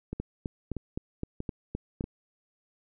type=two click trains; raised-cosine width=3 ms; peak=-21 / -19 dBFS; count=4 / 8; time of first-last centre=0.13-2.041 / 0.2-2.009 s; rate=1.57 / 3.87 Hz; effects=none